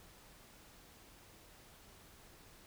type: silence
effects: pink hiss -60 dBFS RMS until 2.66 s